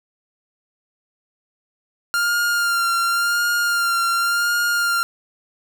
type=tone with vibrato; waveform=45% pulse; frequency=1396.9 Hz; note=F6; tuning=in tune; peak=-17 dBFS; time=2.14-5.03 s; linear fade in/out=0 ms; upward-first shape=sine; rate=0.91 Hz; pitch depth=26 cents each way; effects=none